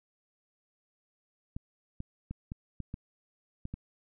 clicks, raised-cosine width 5 ms, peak -25 dBFS, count 8, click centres 1.565 / 2.004 / 2.31 / 2.519 / 2.803 / 2.941 / 3.654 / 3.74 s, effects none

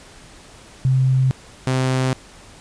sine / sawtooth tone pair in turn, 130.81 / 129.98 Hz, C3 / C3, 0 / -11 cents, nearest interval unison, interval 11 cents, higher first, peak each -13 dBFS, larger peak neither, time 0.85-1.31 / 1.67-2.13 s, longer neither, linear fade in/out 0 ms, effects pink hiss -44 dBFS RMS until 2.6 s + resampled to 22050 Hz

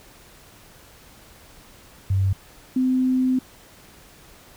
sine tone pair in turn, 96.3 / 257.1 Hz, G2 / C4, -30 / -30 cents, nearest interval octave + perfect fourth, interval 1700 cents, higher second, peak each -17 dBFS, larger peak neither, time 2.1-2.33 / 2.76-3.39 s, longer second, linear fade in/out 5 ms, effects pink hiss -49 dBFS RMS until 4.56 s

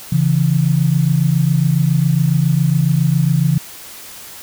sine tone pair together, 137.54 / 164.8 Hz, C#3 / E3, -13 / 0 cents, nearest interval minor third, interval 313 cents, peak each -14 dBFS, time 0.12-3.58 s, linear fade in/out 5 ms, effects white hiss -35 dBFS RMS until 4.42 s

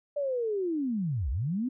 sine linear two-way sweep, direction down then up, 590 to 54.9 to 266.2 Hz, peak -27 dBFS, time 0.16-1.69 s, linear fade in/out 10 ms, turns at 1.3 s, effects none

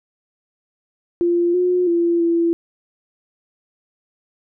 sine tone with pitch steps, 346 / 360.2 / 341.4 / 337.1 Hz, F4 / F#4 / F4 / E4, -16 / -46 / -39 / +39 cents, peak -14 dBFS, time 1.21-2.53 s, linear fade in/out 0 ms, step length 330 ms, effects none

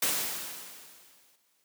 white noise with exponential decay, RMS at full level -26 dBFS, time 0.02-1.36 s, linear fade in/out 5 ms, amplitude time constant 290 ms, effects white hiss -71 dBFS RMS until 1.64 s + high-pass 150 Hz 12 dB/octave

